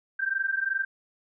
sine tone pair together, 1562 / 1584.7 Hz, G6 / G6, -7 / +18 cents, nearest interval unison, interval 25 cents, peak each -28 dBFS, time 0.19-0.85 s, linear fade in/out 10 ms, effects none

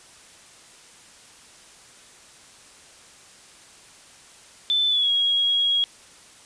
sine tone with pitch glide, 3520 to 3303 Hz, A7 to G#7, 0 to -10 cents, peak -18 dBFS, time 4.7-5.84 s, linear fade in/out 0 ms, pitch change -110 cents, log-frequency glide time 4.88-5.1 s, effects white hiss -49 dBFS RMS until 6.45 s + resampled to 22050 Hz

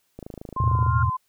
click train, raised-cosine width 2 ms, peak -23 dBFS, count 19, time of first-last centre 0.19-0.864 s, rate 26.7 Hz
sine tone with vibrato, 1042 Hz, C6, 7 cents flat, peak -24 dBFS, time 0.56-1.17 s, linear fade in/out 10 ms, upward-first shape sine, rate 3 Hz, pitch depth 29 cents each way
sine tone with exponential growth, 1396.9 Hz, F6, in tune, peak -24 dBFS, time 0.58-1.03 s, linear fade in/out 5 ms, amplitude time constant 97 ms
sine chord, E suspended fourth, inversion none, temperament equal with one note detuned, 82.41 / 109.68 / 123.47 Hz, E2 / A2 / B2, 0 / -5 / 0 cents, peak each -23 dBFS, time 0.6-1.1 s, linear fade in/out 5 ms
effects white hiss -69 dBFS RMS until 1.28 s

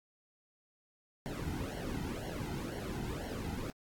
brown noise with flanger, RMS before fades -39 dBFS, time 1.26-3.7 s, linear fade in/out 0 ms, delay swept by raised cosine 0.8 to 1.8 ms, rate 2 Hz, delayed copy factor -0.85, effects AAC 64 kbps

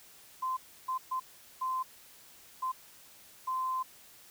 sine tone bursts at uneven times, 1035 Hz, C6, 19 cents flat, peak -30 dBFS, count 6, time 0.42-0.57 / 0.88-0.98 / 1.11-1.2 / 1.61-1.83 / 2.62-2.72 / 3.47-3.83 s, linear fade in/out 10 ms, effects white hiss -56 dBFS RMS until 4.3 s

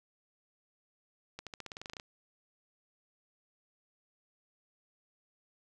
accelerating click train, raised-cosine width 0.2 ms, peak -25 dBFS, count 13, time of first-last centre 1.39-1.999 s, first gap 77 ms, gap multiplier 0.92, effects none

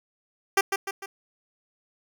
10% pulse tone with echo, 392 Hz, G4, in tune, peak -9 dBFS, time 0.57-0.61 s, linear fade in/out 5 ms, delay 150 ms, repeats 3, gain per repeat -6 dB, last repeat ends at 1.06 s, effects none

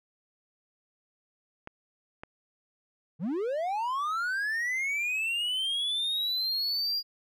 clicks, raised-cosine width 0.5 ms, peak -25 dBFS, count 2, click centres 1.674 / 2.235 s
triangle linear sweep, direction up, 138.59 to 4844 Hz, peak -26 dBFS, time 3.19-7.03 s, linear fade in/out 50 ms
effects none

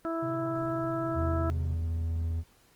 harmonic tone, 329.6 Hz, E4, in tune, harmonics 1 / 2 / 3 / 4 / 5, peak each -32 / -34 / -44 / -36 / -48 dBFS, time 0.05-1.5 s, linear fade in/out 0 ms
triangle tone with vibrato, 130.81 Hz, C3, in tune, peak -34 dBFS, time 0.22-1.75 s, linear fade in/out 10 ms, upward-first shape triangle, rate 18 Hz, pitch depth 130 cents each way
triangle tone, 82.41 Hz, E2, in tune, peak -26 dBFS, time 1.14-2.44 s, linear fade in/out 50 ms
effects pink hiss -63 dBFS RMS until 2.75 s + Opus 24 kbps

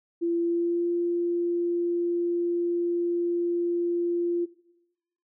sine tone with pitch glide, 340 to 345.9 Hz, F4 to F4, -46 to -17 cents, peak -23 dBFS, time 0.21-4.46 s, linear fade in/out 20 ms, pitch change +29 cents, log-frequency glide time 0.4-0.9 s, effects noise-tail reverb RT60 0.9 s tail -19 dB re dry

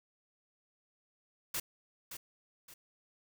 white noise with echo, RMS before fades -36 dBFS, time 1.54-1.6 s, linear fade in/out 5 ms, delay 570 ms, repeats 2, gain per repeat -9 dB, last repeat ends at 2.74 s, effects none

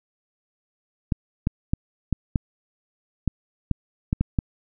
clicks, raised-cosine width 5 ms, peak -8 dBFS, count 10, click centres 1.122 / 1.471 / 1.735 / 2.127 / 2.358 / 3.277 / 3.713 / 4.129 / 4.21 / 4.388 s, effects none

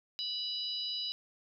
harmonic tone, 984 Hz, B5, 7 cents flat, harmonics 3 / 4 / 5, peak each -40 / -37 / -39 dBFS, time 0.19-1.12 s, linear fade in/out 0 ms, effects none

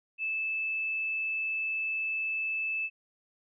sine tone, 2624 Hz, E7, 9 cents flat, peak -29 dBFS, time 0.18-2.9 s, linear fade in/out 50 ms, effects none

